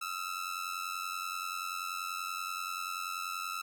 sawtooth ring-modulated tone, 1318.5 Hz, E6, in tune, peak -29 dBFS, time 0.01-3.62 s, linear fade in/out 10 ms, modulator 45.2 Hz, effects none

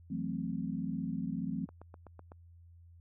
sine chord, F# half-diminished seventh, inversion third, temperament equal, 164.81 / 185 / 220 / 261.6 Hz, E3 / F#3 / A3 / C4, 0 / 0 / 0 / 0 cents, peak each -39 dBFS, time 0.1-1.66 s, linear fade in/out 10 ms
click train, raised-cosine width 1 ms, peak -36 dBFS, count 6, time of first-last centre 1.69-2.319 s, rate 7.95 Hz
effects added 85 Hz sine -54 dBFS peak until 3 s

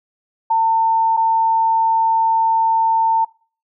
sine tone pair in turn, 900 / 900 Hz, A5 / A5, +39 / +39 cents, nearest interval unison, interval 0 cents, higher neither, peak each -12 dBFS, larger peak neither, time 0.5-1.17 / 1.17-3.25 s, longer second, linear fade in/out 10 ms, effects noise-tail reverb RT60 0.4 s tail -22 dB re dry

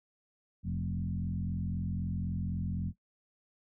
sine tone with frequency modulation, 133.8 Hz, C3, 39 cents sharp, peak -31 dBFS, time 0.63-2.93 s, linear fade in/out 50 ms, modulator 43.9 Hz, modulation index 1.8, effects noise-tail reverb RT60 0.1 s tail -17 dB re dry

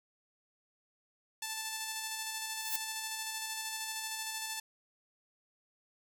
5% pulse tone with tremolo, 880 Hz, A5, in tune, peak -24 dBFS, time 1.42-4.6 s, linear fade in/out 5 ms, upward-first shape square, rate 13 Hz, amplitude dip 25%
violet noise with exponential growth, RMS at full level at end -31 dBFS, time 2.53-2.76 s, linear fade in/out 2 ms, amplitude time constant 48 ms
effects none

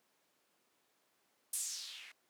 violet noise with low-pass filter sweep, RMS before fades -43 dBFS, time 1.53-2.12 s, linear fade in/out 5 ms, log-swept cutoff 10000 to 2000 Hz, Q 3.1, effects pink hiss -75 dBFS RMS until 2.29 s + high-pass 300 Hz 12 dB/octave

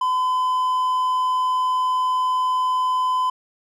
triangle tone, 1015 Hz, B5, 47 cents sharp, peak -16 dBFS, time 0.01-3.3 s, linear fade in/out 5 ms, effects none

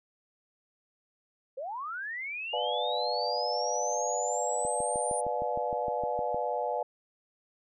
sine linear sweep, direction up, 493.9 to 9430 Hz, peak -34 dBFS, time 1.57-5.21 s, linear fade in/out 10 ms
sine chord, B diminished seventh, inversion none, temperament just, 493.9 / 592.7 / 711.2 / 853.4 Hz, B4 / D5 / F5 / Ab5, 0 / +16 / +31 / +47 cents, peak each -34 dBFS, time 2.53-6.83 s, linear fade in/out 5 ms
click train, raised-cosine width 2 ms, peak -27 dBFS, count 12, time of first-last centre 4.65-6.345 s, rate 6.49 Hz
effects none

